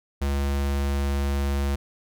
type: tone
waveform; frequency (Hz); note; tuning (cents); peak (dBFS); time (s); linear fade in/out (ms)
square; 69.9; C#2; +15; -23; 0.21-1.76; 10
effects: none